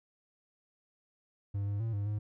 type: tone with pitch steps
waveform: triangle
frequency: 100.3 / 101.6 / 113.4 / 101.4 / 104.9 Hz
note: G2 / G#2 / A#2 / G#2 / G#2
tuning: +40 / -38 / -47 / -41 / +18 cents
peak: -29 dBFS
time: 1.54-2.19 s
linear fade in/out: 10 ms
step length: 130 ms
effects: none